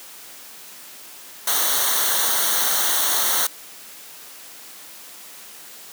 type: noise with comb filter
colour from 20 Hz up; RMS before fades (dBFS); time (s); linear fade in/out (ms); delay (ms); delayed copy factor
white; -20; 1.47-3.47; 5; 0.4; -0.75
effects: white hiss -41 dBFS RMS until 5.92 s + high-pass 200 Hz 12 dB/octave